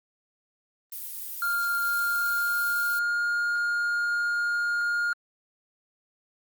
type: noise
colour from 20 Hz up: violet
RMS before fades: -36 dBFS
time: 0.92-2.99 s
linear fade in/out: 2 ms
type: tone with pitch glide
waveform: triangle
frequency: 1400 to 1418.7 Hz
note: F6 to F6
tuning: +4 to +27 cents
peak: -22 dBFS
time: 1.42-5.13 s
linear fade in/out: 2 ms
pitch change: +23 cents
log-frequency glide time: 1.82-3.17 s
effects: Opus 24 kbps